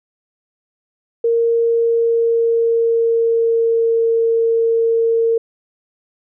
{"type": "tone with pitch glide", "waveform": "sine", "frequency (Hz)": [463.5, 457.4], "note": ["A#4", "A#4"], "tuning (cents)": [-10, -33], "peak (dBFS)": -12, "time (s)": [1.24, 5.38], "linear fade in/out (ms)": 5, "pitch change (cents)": -23, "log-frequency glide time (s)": [1.54, 4.1], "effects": []}